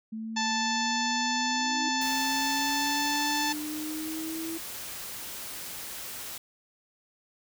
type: exponential sweep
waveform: sine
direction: up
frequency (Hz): 219.5 to 329.6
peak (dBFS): -33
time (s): 0.12-4.58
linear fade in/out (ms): 10
type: harmonic tone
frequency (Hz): 880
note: A5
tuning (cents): 0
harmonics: 1 / 2 / 3 / 4 / 5 / 6 / 7 / 8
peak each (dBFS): -30 / -33 / -37 / -36 / -36 / -37 / -38 / -40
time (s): 0.36-3.53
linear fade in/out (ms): 10
type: tone with exponential growth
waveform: sine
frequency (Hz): 311.1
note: D#4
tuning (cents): 0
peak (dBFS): -32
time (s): 1.24-1.89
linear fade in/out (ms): 5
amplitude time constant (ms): 140
type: noise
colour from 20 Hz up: white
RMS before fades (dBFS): -39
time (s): 2.01-6.38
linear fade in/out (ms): 5
effects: none